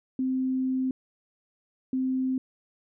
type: tone pair in turn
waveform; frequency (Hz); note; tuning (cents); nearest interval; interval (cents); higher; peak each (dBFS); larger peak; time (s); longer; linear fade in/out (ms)
sine; 260 / 260; C4 / C4; -11 / -11; unison; 0; neither; -24; neither; 0.19-0.91 / 1.93-2.38; first; 2
effects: none